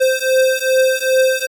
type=beating tone pair; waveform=square; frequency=520 / 522.5 Hz; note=C5 / C5; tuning=-11 / -2 cents; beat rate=2.5 Hz; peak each=-16 dBFS; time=0-1.47 s; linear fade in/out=20 ms; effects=AAC 64 kbps

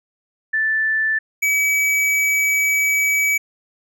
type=tone pair in turn; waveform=sine / square; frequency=1760 / 2283 Hz; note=A6 / D7; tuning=0 / -50 cents; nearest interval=perfect fourth; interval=450 cents; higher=second; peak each=-16 dBFS; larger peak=neither; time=0.53-1.19 / 1.42-3.38 s; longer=second; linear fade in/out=10 ms; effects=none

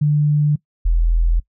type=tone pair in turn; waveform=sine; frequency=148.4 / 41.64 Hz; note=D3 / E1; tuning=+18 / +18 cents; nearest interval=octave + minor seventh; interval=2200 cents; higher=first; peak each=-12 dBFS; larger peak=neither; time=0.01-0.56 / 0.85-1.4 s; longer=neither; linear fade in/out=10 ms; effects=noise-tail reverb RT60 0.1 s tail -21 dB re dry

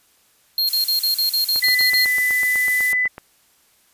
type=tone bursts; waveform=square; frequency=4232 Hz; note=C8; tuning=19 cents sharp; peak=-17 dBFS; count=10; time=0.58-2.049 s; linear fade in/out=2 ms; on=110 ms; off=41 ms
type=noise; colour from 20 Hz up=violet; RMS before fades=-25 dBFS; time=0.67-2.93 s; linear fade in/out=5 ms
type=click train; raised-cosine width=0.5 ms; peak=-18 dBFS; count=14; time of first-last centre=1.56-3.181 s; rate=8.02 Hz
type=tone; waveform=sine; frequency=2000 Hz; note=B6; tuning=21 cents sharp; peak=-16 dBFS; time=1.62-3.08 s; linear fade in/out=10 ms
effects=white hiss -58 dBFS RMS until 3.93 s + resampled to 32000 Hz

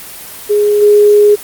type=tone with level steps; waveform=sine; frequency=415.3 Hz; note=G#4; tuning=in tune; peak=-7 / -3 dBFS; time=0.49-1.36 s; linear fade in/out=20 ms; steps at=0.81 s; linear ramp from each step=20 ms; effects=white hiss -29 dBFS RMS until 1.43 s + Opus 32 kbps

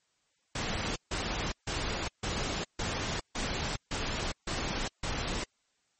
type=noise bursts; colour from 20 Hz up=pink; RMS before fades=-33 dBFS; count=9; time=0.55-5.44 s; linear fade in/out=5 ms; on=410 ms; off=150 ms; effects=white hiss -74 dBFS RMS until 5.99 s + MP3 32 kbps

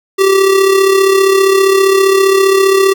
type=tone with amplitude modulation; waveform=square; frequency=387.7 Hz; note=G4; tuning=19 cents flat; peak=-5 dBFS; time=0.18-2.94 s; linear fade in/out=20 ms; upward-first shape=sine; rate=35.1 Hz; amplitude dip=50%; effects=7-bit

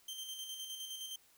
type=tone with tremolo; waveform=sawtooth; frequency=3136 Hz; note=G7; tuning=in tune; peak=-38 dBFS; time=0.08-1.16 s; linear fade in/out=5 ms; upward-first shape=square; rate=9.7 Hz; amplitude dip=40%; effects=white hiss -67 dBFS RMS until 1.37 s

